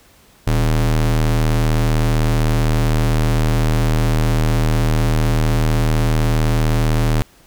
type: ring-modulated tone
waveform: square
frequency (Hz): 77.78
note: D#2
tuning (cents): 0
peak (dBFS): -11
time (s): 0.47-7.22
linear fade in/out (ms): 0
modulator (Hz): 39.9
effects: pink hiss -50 dBFS RMS until 7.46 s